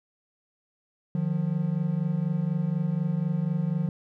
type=tone pair together; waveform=triangle; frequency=153.11 / 177.2 Hz; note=D#3 / F3; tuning=-28 / +25 cents; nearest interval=minor third; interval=253 cents; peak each=-25 dBFS; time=1.15-3.89 s; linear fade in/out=2 ms; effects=none